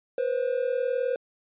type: tone pair together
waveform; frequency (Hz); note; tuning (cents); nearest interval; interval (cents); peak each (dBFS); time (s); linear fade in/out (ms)
triangle; 486.4 / 526; B4 / C5; -26 / +9; minor second; 135; -25; 0.18-1.16; 2
effects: resampled to 8000 Hz